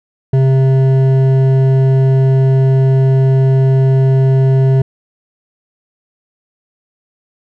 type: tone with hard clipping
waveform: triangle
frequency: 133 Hz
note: C3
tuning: 29 cents sharp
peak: -9 dBFS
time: 0.33-4.82 s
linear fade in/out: 5 ms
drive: 13 dB
effects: none